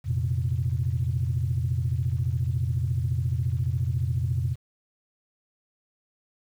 sine chord, F suspended fourth, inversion none, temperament equal, 87.31 / 116.54 / 130.81 Hz, F2 / Bb2 / C3, 0 / 0 / 0 cents, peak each -27 dBFS, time 0.04-4.56 s, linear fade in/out 50 ms, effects tanh soft clip ceiling -15 dBFS + 9-bit

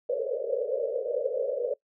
pink band-pass noise, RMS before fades -29 dBFS, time 0.09-1.74 s, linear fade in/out 10 ms, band 450 to 580 Hz, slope 96 dB/octave, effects noise-tail reverb RT60 0.1 s tail -20 dB re dry

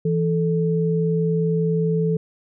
sine tone pair together, 164.81 / 437.5 Hz, E3 / A4, 0 / -10 cents, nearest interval octave + perfect fourth, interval 1690 cents, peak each -19 / -22 dBFS, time 0.05-2.17 s, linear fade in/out 5 ms, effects none

